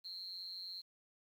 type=tone with amplitude modulation; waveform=sine; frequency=4186 Hz; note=C8; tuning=in tune; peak=-39 dBFS; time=0.04-0.82 s; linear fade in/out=20 ms; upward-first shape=sine; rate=183 Hz; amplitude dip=95%; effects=tanh soft clip ceiling -36 dBFS + 11-bit